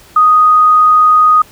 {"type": "tone", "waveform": "sine", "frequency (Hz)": 1244.5, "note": "D#6", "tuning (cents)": 0, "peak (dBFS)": -4, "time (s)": [0.16, 1.42], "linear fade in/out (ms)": 5, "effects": ["pink hiss -41 dBFS RMS until 1.51 s"]}